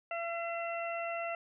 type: harmonic tone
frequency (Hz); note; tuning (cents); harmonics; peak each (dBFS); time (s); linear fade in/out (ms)
677; E5; +46; 1 / 2 / 3 / 4; -36 / -42 / -44 / -42; 0.11-1.35; 2
effects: none